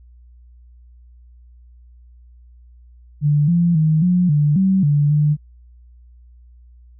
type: tone with pitch steps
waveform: sine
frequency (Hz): 147.1 / 171.7 / 156.4 / 179.3 / 147.6 / 191 / 145.7 / 149.1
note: D3 / F3 / D#3 / F3 / D3 / G3 / D3 / D3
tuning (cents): +3 / -29 / +9 / +46 / +9 / -45 / -13 / +27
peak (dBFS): -12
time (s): 3.21-5.37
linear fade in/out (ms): 50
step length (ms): 270
effects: added 60 Hz sine -43 dBFS peak until 6.99 s